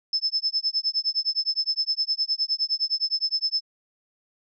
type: tone with tremolo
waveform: sine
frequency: 5250 Hz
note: E8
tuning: 8 cents flat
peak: -19 dBFS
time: 0.13-3.61 s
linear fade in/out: 2 ms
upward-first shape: sine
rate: 9.7 Hz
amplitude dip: 100%
effects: none